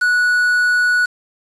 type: tone with quantisation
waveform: triangle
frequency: 1470 Hz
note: F#6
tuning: 12 cents flat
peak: -10 dBFS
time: 0.01-1.06 s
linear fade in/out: 10 ms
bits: 5
effects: resampled to 22050 Hz